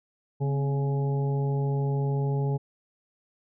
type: harmonic tone with a mistuned harmonic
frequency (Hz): 139.5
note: C#3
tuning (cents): +11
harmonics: 1 / 2 / 3 / 4 / 5 / 6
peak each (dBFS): -24 / -39 / -33 / -43 / -47 / -39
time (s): 0.4-2.58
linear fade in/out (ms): 20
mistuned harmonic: 2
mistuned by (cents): -120
effects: none